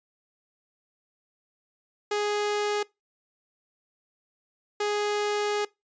sawtooth tone bursts at uneven times, 415.3 Hz, G#4, in tune, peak -21 dBFS, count 2, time 2.11-2.83 / 4.8-5.65 s, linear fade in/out 5 ms, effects noise-tail reverb RT60 0.2 s tail -22 dB re dry + resampled to 16000 Hz

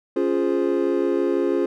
triangle chord, Db major seventh, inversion none, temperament equal, 277.2 / 349.2 / 415.3 / 523.3 Hz, Db4 / F4 / Ab4 / C5, 0 / 0 / 0 / 0 cents, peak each -23 / -20 / -22 / -26 dBFS, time 0.16-1.66 s, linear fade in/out 5 ms, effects none

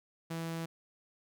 sawtooth tone, 164.81 Hz, E3, in tune, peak -32 dBFS, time 0.3-0.66 s, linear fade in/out 10 ms, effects none

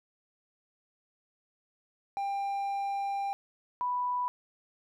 triangle / sine tone pair in turn, 795 / 987.7 Hz, G5 / B5, +24 / 0 cents, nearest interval major third, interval 376 cents, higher second, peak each -28 dBFS, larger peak neither, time 2.17-3.33 / 3.81-4.28 s, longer first, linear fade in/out 0 ms, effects none

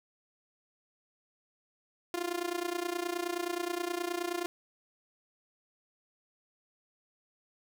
sawtooth tone with amplitude modulation, 349.2 Hz, F4, in tune, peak -25 dBFS, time 2.14-4.46 s, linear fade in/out 0 ms, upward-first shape sine, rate 29.5 Hz, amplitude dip 85%, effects 11-bit

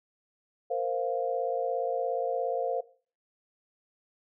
sine chord, Bb suspended second, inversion none, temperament equal, 466.2 / 523.3 / 698.5 Hz, Bb4 / C5 / F5, 0 / 0 / 0 cents, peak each -32 / -31 / -32 dBFS, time 0.7-2.81 s, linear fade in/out 10 ms, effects noise-tail reverb RT60 0.4 s tail -18 dB re dry

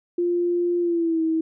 sine tone with pitch glide, 349.2 to 322.1 Hz, F4 to E4, 0 to -40 cents, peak -19 dBFS, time 0.18-1.41 s, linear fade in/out 5 ms, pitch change -140 cents, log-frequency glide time 0.8-1.22 s, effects none

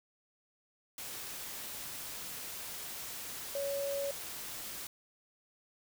sine tone in noise, 560 Hz, C#5, 18 cents sharp, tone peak -33 dBFS, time 3.55-4.11 s, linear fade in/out 2 ms, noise white, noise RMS -43 dBFS, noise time 0.98-4.87 s, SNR +7 dB, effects none

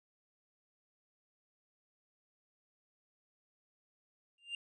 triangle tone with exponential growth, 2794 Hz, F7, in tune, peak -33 dBFS, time 4.38-4.55 s, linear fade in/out 2 ms, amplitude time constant 36 ms, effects resampled to 24000 Hz

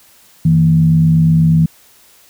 sine tone with frequency modulation, 161.2 Hz, E3, 38 cents flat, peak -7 dBFS, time 0.45-1.66 s, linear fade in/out 5 ms, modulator 68.2 Hz, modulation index 0.45, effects white hiss -47 dBFS RMS until 2.29 s

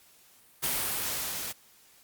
white noise with level ramp, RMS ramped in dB -28 to -36 dBFS, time 0.62-1.53 s, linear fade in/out 20 ms, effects white hiss -59 dBFS RMS until 2.03 s + Opus 48 kbps

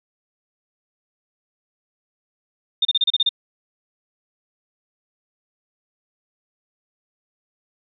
sine tone bursts, 3637 Hz, A#7, 43 cents flat, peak -14 dBFS, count 8, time 2.82-3.292 s, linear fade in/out 5 ms, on 31 ms, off 32 ms, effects none

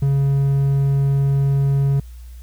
triangle tone, 138.59 Hz, C#3, in tune, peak -12 dBFS, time 0.02-2 s, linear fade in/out 5 ms, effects added 60 Hz sine -34 dBFS peak until 2.42 s + white hiss -54 dBFS RMS until 2.42 s

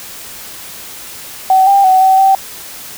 sine tone with pitch steps, 759 / 793 / 752 / 762 / 774 Hz, F#5 / G5 / F#5 / G5 / G5, +44 / +20 / +28 / -49 / -22 cents, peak -5 dBFS, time 1.5-2.35 s, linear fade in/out 2 ms, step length 170 ms, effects white hiss -30 dBFS RMS until 2.97 s

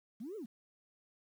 sine linear two-way sweep, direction up then down, 192.9 to 457.6 to 192.9 Hz, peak -40 dBFS, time 0.2-0.46 s, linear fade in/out 10 ms, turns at 0.36 s, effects tanh soft clip ceiling -37 dBFS + 11-bit

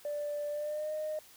sine tone with pitch glide, 587.3 to 615.8 Hz, D5 to D#5, 0 to -18 cents, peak -32 dBFS, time 0.05-1.19 s, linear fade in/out 2 ms, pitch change +82 cents, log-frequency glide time 0.5-0.92 s, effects tanh soft clip ceiling -29 dBFS + white hiss -57 dBFS RMS until 1.36 s

